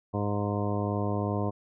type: harmonic tone with a mistuned harmonic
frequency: 102.6 Hz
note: G#2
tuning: 21 cents flat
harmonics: 1 / 2 / 3 / 4 / 5 / 6 / 7 / 9 / 10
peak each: -30 / -33 / -35 / -36 / -37 / -38 / -38 / -40 / -40 dBFS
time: 0.13-1.51 s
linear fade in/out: 20 ms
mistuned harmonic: 10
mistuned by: +26 cents
effects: none